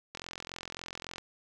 click train, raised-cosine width 0.2 ms, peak -22 dBFS, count 46, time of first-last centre 0.15-1.182 s, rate 43.6 Hz, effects none

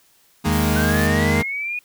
sawtooth chord, D# suspended fourth, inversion none, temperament equal, 155.56 / 207.7 / 233.1 Hz, D#3 / G#3 / A#3, 0 / 0 / 0 cents, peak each -18 dBFS, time 0.44-1.43 s, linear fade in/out 20 ms
sine tone with pitch glide, 80.5 to 86.28 Hz, E2 to F2, -41 to -20 cents, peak -22 dBFS, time 0.46-1.42 s, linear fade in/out 10 ms, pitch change +121 cents, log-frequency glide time 0.83-1.14 s
blue noise, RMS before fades -32 dBFS, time 0.51-1.08 s, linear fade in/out 20 ms
sine linear sweep, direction up, 1503 to 2474 Hz, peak -23 dBFS, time 0.76-1.79 s, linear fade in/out 2 ms
effects white hiss -57 dBFS RMS until 1.84 s

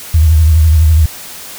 sine tone with vibrato, 78.9 Hz, D#2, 25 cents sharp, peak -4 dBFS, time 0.14-1.06 s, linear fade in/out 5 ms, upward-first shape triangle, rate 12 Hz, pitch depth 110 cents each way, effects white hiss -29 dBFS RMS until 1.58 s

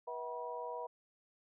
harmonic tone with a mistuned harmonic, 161.5 Hz, E3, 35 cents flat, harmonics 3 / 4 / 5 / 6, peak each -44 / -46 / -49 / -43 dBFS, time 0.07-0.87 s, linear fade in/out 10 ms, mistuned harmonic 5, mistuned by -120 cents, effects none

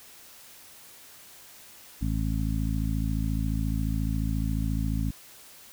harmonic tone, 54.3 Hz, A1, 22 cents flat, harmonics 1 / 2 / 3 / 4 / 5, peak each -28 / -31 / -33 / -34 / -35 dBFS, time 2.01-5.11 s, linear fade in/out 10 ms, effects white hiss -50 dBFS RMS until 5.72 s

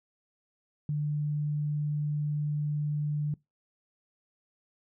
sine tone, 148.5 Hz, D3, 20 cents sharp, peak -27 dBFS, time 0.89-3.34 s, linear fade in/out 2 ms, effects noise-tail reverb RT60 0.2 s tail -23 dB re dry

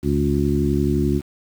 harmonic tone with a mistuned harmonic, 71.7 Hz, D2, 41 cents flat, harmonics 1 / 2 / 3 / 4 / 5, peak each -23 / -23 / -23 / -23 / -23 dBFS, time 0.02-1.22 s, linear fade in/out 50 ms, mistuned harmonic 1, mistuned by +61 cents, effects 7-bit

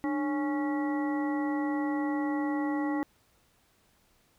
harmonic tone with a mistuned harmonic, 277.2 Hz, C#4, in tune, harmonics 1 / 2 / 3 / 4 / 5 / 7, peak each -28 / -40 / -37 / -42 / -48 / -41 dBFS, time 0.04-3.03 s, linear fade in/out 0 ms, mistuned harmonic 1, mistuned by +120 cents, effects pink hiss -67 dBFS RMS until 4.38 s

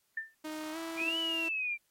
sine tone with exponential decay, 1786 Hz, A6, 25 cents sharp, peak -30 dBFS, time 0.17-0.35 s, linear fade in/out 5 ms, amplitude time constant 38 ms
sawtooth tone with pitch glide, 310 to 328.4 Hz, D#4 to E4, -6 to -6 cents, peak -34 dBFS, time 0.44-1.49 s, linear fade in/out 10 ms, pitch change +100 cents, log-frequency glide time 0.72-0.77 s
sine linear two-way sweep, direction up then down, 2339 to 3000 to 2339 Hz, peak -31 dBFS, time 0.96-1.78 s, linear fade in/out 50 ms, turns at 1.18 s
effects white hiss -75 dBFS RMS until 1.9 s + AAC 48 kbps

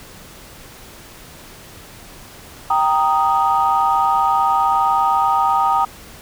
sine chord, Eb major, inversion first, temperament equal, 784 / 932.3 / 1244.5 Hz, G5 / Bb5 / Eb6, 0 / 0 / 0 cents, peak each -17 dBFS, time 2.7-5.85 s, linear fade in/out 5 ms, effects tanh soft clip ceiling -5 dBFS + pink hiss -40 dBFS RMS until 6.21 s

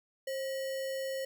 sine tone with sample-and-hold, 534 Hz, C5, 35 cents sharp, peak -33 dBFS, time 0.27-1.25 s, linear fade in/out 5 ms, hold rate 2450 Hz, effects none

